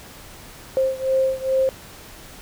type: beating tone pair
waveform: sine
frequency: 527 / 529.4 Hz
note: C5 / C5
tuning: +12 / +20 cents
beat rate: 2.4 Hz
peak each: -20 / -22 dBFS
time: 0.77-1.69 s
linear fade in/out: 0 ms
effects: pink hiss -42 dBFS RMS until 2.41 s